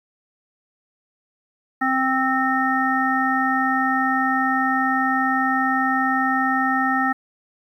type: harmonic tone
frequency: 262.5 Hz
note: C4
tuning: 6 cents sharp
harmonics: 1 / 3 / 5 / 7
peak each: -23 / -23 / -23 / -23 dBFS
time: 1.81-7.13 s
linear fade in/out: 10 ms
effects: 9-bit